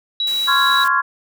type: tone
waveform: sine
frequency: 3900 Hz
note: B7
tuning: 23 cents flat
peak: -17 dBFS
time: 0.2-0.84 s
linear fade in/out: 2 ms
type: high-pass noise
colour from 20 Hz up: white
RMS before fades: -33 dBFS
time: 0.27-0.88 s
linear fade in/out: 2 ms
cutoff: 160 Hz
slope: 48 dB/octave
type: chord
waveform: sine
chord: Db major seventh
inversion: third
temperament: just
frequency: 1039.4 / 1108.7 / 1385.9 / 1663.1 Hz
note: C6 / Db6 / F6 / Ab6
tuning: -12 / 0 / -14 / +2 cents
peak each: -19 dBFS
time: 0.47-1.02 s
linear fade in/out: 20 ms
effects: none